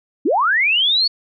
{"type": "linear sweep", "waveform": "sine", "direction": "up", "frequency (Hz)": [234.9, 4488], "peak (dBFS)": -13, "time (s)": [0.25, 1.08], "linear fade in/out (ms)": 10, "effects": []}